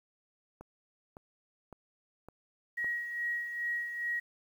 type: click train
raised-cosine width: 1 ms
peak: -33 dBFS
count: 5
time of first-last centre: 0.61-2.845 s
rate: 1.79 Hz
type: tone with tremolo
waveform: sine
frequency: 1900 Hz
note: A#6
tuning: 33 cents sharp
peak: -30 dBFS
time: 2.77-4.2 s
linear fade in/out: 10 ms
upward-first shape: sine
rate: 2.4 Hz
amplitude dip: 55%
effects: 10-bit